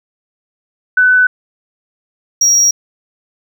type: tone pair in turn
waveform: sine / triangle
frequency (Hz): 1501 / 5667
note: F#6 / F8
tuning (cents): +24 / +24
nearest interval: octave + major seventh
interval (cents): 2300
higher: second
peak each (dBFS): -6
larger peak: neither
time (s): 0.97-1.27 / 2.41-2.71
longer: neither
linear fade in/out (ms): 5
effects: none